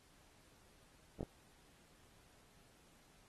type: clicks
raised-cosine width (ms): 2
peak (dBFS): -27 / -28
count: 2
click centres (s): 1.208 / 1.23
effects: pink hiss -68 dBFS RMS until 3.28 s + AAC 32 kbps